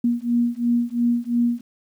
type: beating tone pair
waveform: sine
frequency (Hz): 236.9 / 239.8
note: A#3 / A#3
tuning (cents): +28 / +49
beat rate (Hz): 2.9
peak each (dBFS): -21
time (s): 0.04-1.61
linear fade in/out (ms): 5
effects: 9-bit